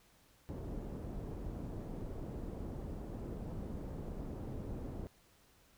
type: low-pass noise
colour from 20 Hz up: pink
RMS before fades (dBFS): -43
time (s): 0.49-5.07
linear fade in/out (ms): 0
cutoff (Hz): 460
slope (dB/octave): 12
effects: pink hiss -67 dBFS RMS until 5.77 s